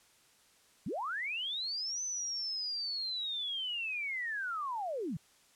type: linear two-way sweep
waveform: sine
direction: up then down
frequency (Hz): 130.6 to 6130 to 130.6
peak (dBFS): -34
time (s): 0.86-5.17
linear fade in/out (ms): 5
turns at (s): 2.03
effects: white hiss -65 dBFS RMS until 5.55 s + low-pass 10000 Hz 12 dB/octave